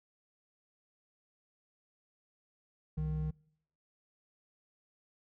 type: tone pair together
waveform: triangle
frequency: 65 / 154.6 Hz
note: C2 / D#3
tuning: -11 / -11 cents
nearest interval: octave + minor third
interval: 1500 cents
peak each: -36 / -31 dBFS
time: 2.97-3.31 s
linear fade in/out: 10 ms
effects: noise-tail reverb RT60 0.7 s tail -25 dB re dry